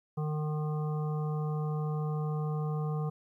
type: harmonic tone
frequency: 152.2 Hz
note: D#3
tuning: 38 cents flat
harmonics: 1 / 3 / 5 / 7 / 8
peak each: -30 / -40 / -44 / -47 / -48 dBFS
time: 0.17-3.1 s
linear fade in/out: 10 ms
effects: 12-bit